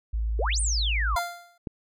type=tone; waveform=sine; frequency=55 Hz; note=A1; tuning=in tune; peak=-24 dBFS; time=0.13-1.16 s; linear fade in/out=10 ms
type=exponential two-way sweep; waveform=sine; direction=up then down; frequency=375.6 to 9390 to 910 Hz; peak=-26 dBFS; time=0.39-1.19 s; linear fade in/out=2 ms; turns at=0.6 s
type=tone with exponential decay; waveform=25% pulse; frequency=696 Hz; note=F5; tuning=6 cents flat; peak=-19 dBFS; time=1.16-1.58 s; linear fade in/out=5 ms; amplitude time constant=91 ms
type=click; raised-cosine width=3 ms; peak=-19 dBFS; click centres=1.672 s
effects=none